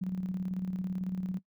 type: tone with tremolo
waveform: sine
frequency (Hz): 185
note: F#3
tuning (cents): 0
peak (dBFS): -29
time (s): 0.01-1.39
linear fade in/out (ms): 10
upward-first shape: square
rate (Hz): 18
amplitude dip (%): 45
effects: noise-tail reverb RT60 0.1 s tail -19 dB re dry